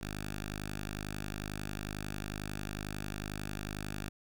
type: tone with notch filter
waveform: 5% pulse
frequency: 51.1 Hz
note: G#1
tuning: 27 cents flat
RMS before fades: -40 dBFS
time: 0.01-4.09 s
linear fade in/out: 5 ms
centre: 490 Hz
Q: 0.79
effects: none